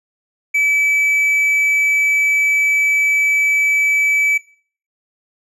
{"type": "tone", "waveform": "triangle", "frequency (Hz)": 2300, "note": "D7", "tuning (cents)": -37, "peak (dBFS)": -11, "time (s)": [0.54, 4.38], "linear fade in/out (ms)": 10, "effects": ["noise-tail reverb RT60 0.5 s tail -20 dB re dry", "resampled to 32000 Hz"]}